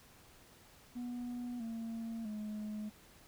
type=tone with pitch steps; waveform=sine; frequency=243.8 / 227.5 / 212.2 Hz; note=B3 / A#3 / G#3; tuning=-22 / -42 / +38 cents; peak=-36 dBFS; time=0.95-2.9 s; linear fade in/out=20 ms; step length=650 ms; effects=tanh soft clip ceiling -38 dBFS + pink hiss -61 dBFS RMS until 3.27 s